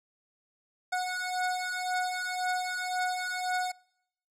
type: beating tone pair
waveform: 25% pulse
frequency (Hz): 731 / 732.9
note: F#5 / F#5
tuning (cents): -21 / -17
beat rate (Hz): 1.9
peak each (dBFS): -29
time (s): 0.92-3.72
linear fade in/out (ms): 10
effects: noise-tail reverb RT60 0.8 s tail -25 dB re dry + low-pass 10000 Hz 12 dB/octave